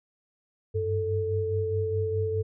sine tone cluster, 95.9 / 100.7 / 439.9 Hz, G2 / G2 / A4, -37 / +47 / 0 cents, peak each -29 / -35 / -27 dBFS, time 0.74-2.43 s, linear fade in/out 20 ms, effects none

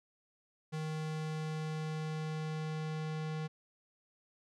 square tone with low-pass filter sweep, 156.2 Hz, D#3, 7 cents sharp, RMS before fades -38 dBFS, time 0.72-3.48 s, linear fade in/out 20 ms, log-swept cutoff 7800 to 4900 Hz, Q 0.72, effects none

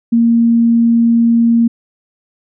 sine tone, 232.3 Hz, A#3, 6 cents flat, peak -7 dBFS, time 0.12-1.68 s, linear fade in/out 10 ms, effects none

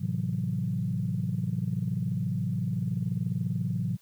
sine chord, F# half-diminished seventh, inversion first, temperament equal, 110 / 130.81 / 164.81 / 185 Hz, A2 / C3 / E3 / F#3, 0 / 0 / 0 / 0 cents, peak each -32 dBFS, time 0-3.97 s, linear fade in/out 20 ms, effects tanh soft clip ceiling -17 dBFS + white hiss -63 dBFS RMS until 4.01 s

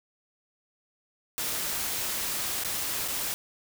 white noise with dropouts, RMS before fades -31 dBFS, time 1.38-3.34 s, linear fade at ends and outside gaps 0 ms, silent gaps 2.637-2.647 / 3.078-3.083 s, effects none

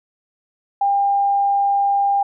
sine tone, 800 Hz, G5, 35 cents sharp, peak -14 dBFS, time 0.81-2.23 s, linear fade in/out 5 ms, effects none

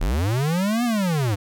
square linear two-way sweep, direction up then down, 33.13 to 246.9 to 94.3 Hz, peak -20 dBFS, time 0-1.36 s, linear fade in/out 20 ms, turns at 0.84 s, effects none

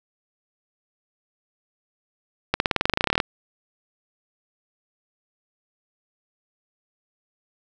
accelerating click train, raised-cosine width 0.3 ms, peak -3 dBFS, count 18, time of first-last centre 2.54-3.202 s, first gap 61 ms, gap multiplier 0.94, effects none

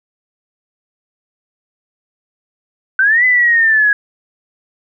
sine linear two-way sweep, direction up then down, 1504 to 2022 to 1654 Hz, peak -8 dBFS, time 2.99-3.93 s, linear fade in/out 2 ms, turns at 3.25 s, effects none

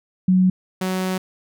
sine / sawtooth tone pair in turn, 185 / 186.29 Hz, F#3 / F#3, 0 / +12 cents, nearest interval unison, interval 12 cents, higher second, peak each -12 / -17 dBFS, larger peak first, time 0.28-0.5 / 0.81-1.18 s, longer second, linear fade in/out 5 ms, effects none

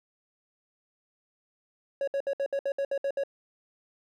triangle tone bursts, 554.4 Hz, C#5, in tune, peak -24 dBFS, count 10, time 2.01-3.236 s, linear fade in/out 2 ms, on 65 ms, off 64 ms, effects none

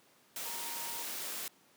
sine tone in noise, 933 Hz, A#5, 1 cent sharp, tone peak -47 dBFS, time 0.45-1.03 s, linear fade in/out 2 ms, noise white, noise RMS -40 dBFS, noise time 0.36-1.48 s, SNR -10 dB, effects pink hiss -65 dBFS RMS until 1.76 s + high-pass 200 Hz 12 dB/octave

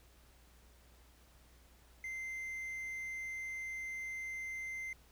triangle tone, 2080 Hz, C7, 11 cents flat, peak -38 dBFS, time 2.04-4.93 s, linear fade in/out 2 ms, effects added 60 Hz sine -62 dBFS peak until 5.11 s + pink hiss -66 dBFS RMS until 5.11 s

